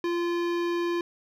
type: tone with hard clipping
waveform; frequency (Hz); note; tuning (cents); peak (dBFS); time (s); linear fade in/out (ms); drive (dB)
sine; 345.1; F4; -21; -27; 0.04-1.01; 2; 18
effects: none